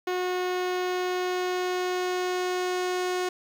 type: tone with low-pass filter sweep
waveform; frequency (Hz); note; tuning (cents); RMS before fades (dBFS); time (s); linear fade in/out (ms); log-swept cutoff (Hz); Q
sawtooth; 363.7; F#4; -30; -28; 0.07-3.29; 5; 3900 to 7700; 0.75
effects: 8-bit